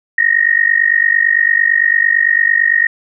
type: tone with amplitude modulation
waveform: sine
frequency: 1864.7 Hz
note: A#6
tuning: in tune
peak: -5 dBFS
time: 0.18-2.87 s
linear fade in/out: 5 ms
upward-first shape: sine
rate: 48.9 Hz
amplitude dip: 90%
effects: none